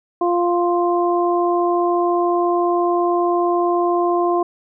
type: harmonic tone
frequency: 349.2 Hz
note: F4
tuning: in tune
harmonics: 1 / 2 / 3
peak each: -17 / -20 / -22 dBFS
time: 0.21-4.43 s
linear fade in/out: 5 ms
effects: none